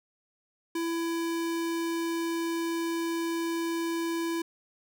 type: tone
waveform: square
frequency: 333.5 Hz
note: E4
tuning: 20 cents sharp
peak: -29 dBFS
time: 0.75-4.42 s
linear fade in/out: 5 ms
effects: none